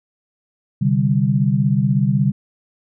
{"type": "chord", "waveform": "sine", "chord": "C suspended second", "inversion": "none", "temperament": "just", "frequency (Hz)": [130.81, 147.16, 196.22], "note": ["C3", "D3", "G3"], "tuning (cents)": [0, 4, 2], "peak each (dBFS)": -18, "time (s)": [0.81, 2.32], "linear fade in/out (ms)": 10, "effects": []}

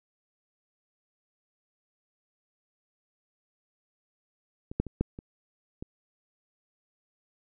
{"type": "clicks", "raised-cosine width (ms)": 3, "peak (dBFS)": [-25, -12, -25, -12, -27, -24], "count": 6, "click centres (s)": [4.715, 4.8, 4.867, 5.01, 5.189, 5.825], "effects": []}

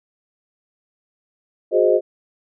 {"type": "chord", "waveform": "sine", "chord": "Ab dominant seventh", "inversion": "third", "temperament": "equal with one note detuned", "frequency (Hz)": [364.3, 415.3, 523.3, 622.3], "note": ["Gb4", "Ab4", "C5", "Eb5"], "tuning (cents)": [-27, 0, 0, 0], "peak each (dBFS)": -18, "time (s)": [1.71, 2.01], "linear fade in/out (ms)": 50, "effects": []}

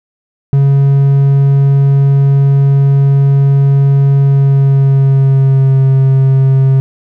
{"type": "tone with pitch glide", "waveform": "triangle", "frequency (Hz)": [138.59, 134.1], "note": ["C#3", "C3"], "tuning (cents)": [0, 43], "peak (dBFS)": -3, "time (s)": [0.53, 6.8], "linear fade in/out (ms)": 0, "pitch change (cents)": -57, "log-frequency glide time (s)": [4.21, 5.82], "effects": []}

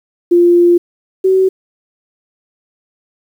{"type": "tone pair in turn", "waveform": "sine", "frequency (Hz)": [348, 378.3], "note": ["F4", "F#4"], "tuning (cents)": [-6, 38], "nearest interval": "minor second", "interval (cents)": 144, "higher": "second", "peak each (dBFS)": [-5, -7], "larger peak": "first", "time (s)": [[0.31, 0.78], [1.24, 1.49]], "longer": "first", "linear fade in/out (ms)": 10, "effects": ["7-bit"]}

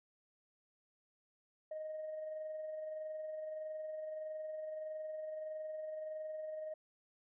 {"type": "tone with amplitude modulation", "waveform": "sine", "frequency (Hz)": 622.3, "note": "D#5", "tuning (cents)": 0, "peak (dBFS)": -38, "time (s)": [1.71, 6.74], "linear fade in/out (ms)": 5, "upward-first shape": "sine", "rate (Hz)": 21.6, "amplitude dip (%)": 35, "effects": ["tanh soft clip ceiling -37 dBFS"]}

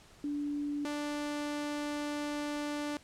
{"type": "tone pair in turn", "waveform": ["sine", "sawtooth"], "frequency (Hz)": [290.7, 293.9], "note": ["D4", "D4"], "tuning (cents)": [-18, 1], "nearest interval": "unison", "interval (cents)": 19, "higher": "second", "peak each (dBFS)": [-32, -30], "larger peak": "second", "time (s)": [[0.24, 0.85], [0.85, 2.97]], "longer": "second", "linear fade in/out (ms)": 2, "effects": ["pink hiss -58 dBFS RMS until 3.03 s", "low-pass 9000 Hz 12 dB/octave"]}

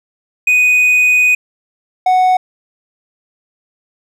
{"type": "tone pair in turn", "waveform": "triangle", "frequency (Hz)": [2489, 740], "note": ["D#7", "F#5"], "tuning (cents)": [0, 0], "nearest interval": "octave + major sixth", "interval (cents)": 2100, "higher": "first", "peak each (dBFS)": -6, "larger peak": "neither", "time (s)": [[0.47, 1.35], [2.06, 2.37]], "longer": "first", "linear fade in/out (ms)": 5, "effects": []}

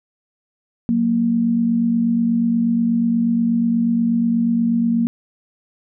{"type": "tone pair together", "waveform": "sine", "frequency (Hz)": [185, 233.3], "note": ["F#3", "A#3"], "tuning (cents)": [0, 2], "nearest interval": "major third", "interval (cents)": 402, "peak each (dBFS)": [-23, -15], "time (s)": [0.89, 5.07], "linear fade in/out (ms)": 0, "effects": []}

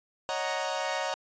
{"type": "chord", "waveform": "sawtooth", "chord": "D# minor seventh", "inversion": "third", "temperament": "equal", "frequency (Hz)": [554.4, 622.3, 740, 932.3], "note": ["C#5", "D#5", "F#5", "A#5"], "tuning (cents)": [0, 0, 0, 0], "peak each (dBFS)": -31, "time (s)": [0.29, 1.14], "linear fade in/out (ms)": 0, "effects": ["resampled to 16000 Hz"]}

